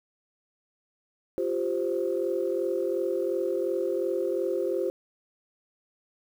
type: chord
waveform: sine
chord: F suspended second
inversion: none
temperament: equal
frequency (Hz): 349.2 / 392 / 523.3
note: F4 / G4 / C5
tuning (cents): 0 / 0 / 0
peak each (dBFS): -29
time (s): 1.38-4.9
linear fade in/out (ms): 0
effects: tanh soft clip ceiling -16 dBFS + 9-bit